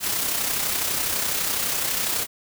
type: noise with amplitude modulation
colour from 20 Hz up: white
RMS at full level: -23 dBFS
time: 0-2.27 s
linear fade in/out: 50 ms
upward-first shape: sine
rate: 32 Hz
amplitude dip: 40%
effects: none